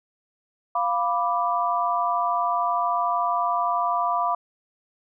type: chord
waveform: sine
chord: B diminished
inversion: second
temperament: equal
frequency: 698.5 / 987.8 / 1174.7 Hz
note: F5 / B5 / D6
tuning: 0 / 0 / 0 cents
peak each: -25 dBFS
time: 0.75-4.35 s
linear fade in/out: 5 ms
effects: none